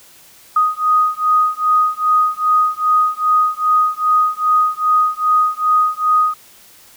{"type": "beating tone pair", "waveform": "sine", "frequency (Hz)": [1244.5, 1247], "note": ["D#6", "D#6"], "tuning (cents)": [0, 3], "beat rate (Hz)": 2.5, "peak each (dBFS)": -15, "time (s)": [0.56, 6.34], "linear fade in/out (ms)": 5, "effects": ["white hiss -45 dBFS RMS until 6.96 s"]}